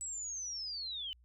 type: linear sweep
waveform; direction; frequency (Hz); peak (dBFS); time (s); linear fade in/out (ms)
sine; down; 7902 to 2960; -38; 0.01-1.13; 0
effects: added 60 Hz sine -61 dBFS peak until 1.24 s